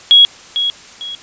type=tone with echo; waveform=sine; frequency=3322 Hz; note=G#7; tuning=in tune; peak=-3 dBFS; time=0.11-0.25 s; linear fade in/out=0 ms; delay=450 ms; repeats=2; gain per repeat=-10 dB; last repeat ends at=1.15 s; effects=white hiss -38 dBFS RMS until 1.22 s + resampled to 16000 Hz